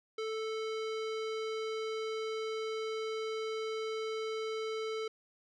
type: tone with low-pass filter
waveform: square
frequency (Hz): 440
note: A4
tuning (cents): 0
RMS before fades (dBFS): -37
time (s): 0.18-5.08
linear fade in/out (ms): 5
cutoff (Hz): 4400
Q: 1.2
effects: none